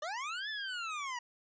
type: linear two-way sweep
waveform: 25% pulse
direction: up then down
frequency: 574 to 1767 to 944 Hz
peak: -33 dBFS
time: 0.02-1.19 s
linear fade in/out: 5 ms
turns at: 0.49 s
effects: resampled to 16000 Hz